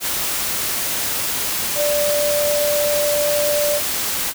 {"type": "tone in noise", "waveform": "sine", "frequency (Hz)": 587.3, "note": "D5", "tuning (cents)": 0, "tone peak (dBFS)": -17, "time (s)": [1.75, 3.81], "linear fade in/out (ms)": 50, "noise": "white", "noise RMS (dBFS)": -22, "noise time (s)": [0, 4.34], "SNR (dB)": 2, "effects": []}